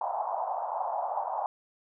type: band-pass noise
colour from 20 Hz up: white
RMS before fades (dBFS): -32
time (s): 0.01-1.46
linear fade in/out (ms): 2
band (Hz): 670 to 930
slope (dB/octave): 48
effects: none